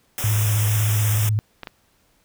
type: band-stop noise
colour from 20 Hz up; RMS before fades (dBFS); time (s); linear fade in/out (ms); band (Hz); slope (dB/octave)
white; -27; 0.18-1.29; 0; 3600 to 5200; 96
type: tone with vibrato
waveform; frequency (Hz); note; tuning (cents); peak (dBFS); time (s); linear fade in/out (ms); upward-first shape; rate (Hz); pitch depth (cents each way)
sine; 106.3; G#2; +41; -17; 0.24-1.39; 0; triangle; 16; 63
type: clicks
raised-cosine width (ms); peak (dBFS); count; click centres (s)
0.3; -16; 2; 1.633 / 1.672
effects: pink hiss -62 dBFS RMS until 2.24 s